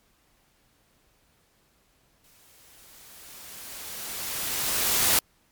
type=noise with exponential growth; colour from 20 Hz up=white; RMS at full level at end=-20 dBFS; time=2.24-5.19 s; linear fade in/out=2 ms; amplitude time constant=640 ms; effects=pink hiss -65 dBFS RMS until 5.51 s + MP3 96 kbps